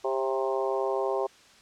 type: harmonic tone with a mistuned harmonic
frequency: 132.2 Hz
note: C3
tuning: 18 cents sharp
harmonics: 3 / 4 / 5 / 6 / 7 / 8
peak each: -29 / -31 / -33 / -35 / -36 / -37 dBFS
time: 0.04-1.27 s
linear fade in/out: 10 ms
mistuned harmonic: 4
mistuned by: +25 cents
effects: white hiss -55 dBFS RMS until 1.61 s + low-pass 6000 Hz 12 dB/octave